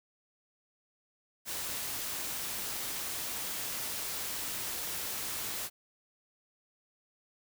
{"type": "noise", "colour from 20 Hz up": "white", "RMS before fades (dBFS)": -37, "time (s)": [1.45, 5.7], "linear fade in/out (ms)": 50, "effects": []}